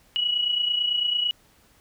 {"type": "tone pair together", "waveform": "sine", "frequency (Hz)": [2921, 2950], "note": ["F#7", "F#7"], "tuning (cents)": [-23, -6], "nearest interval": "unison", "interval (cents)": 17, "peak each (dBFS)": [-22, -29], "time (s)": [0.16, 1.31], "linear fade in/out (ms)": 0, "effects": ["pink hiss -59 dBFS RMS until 1.8 s"]}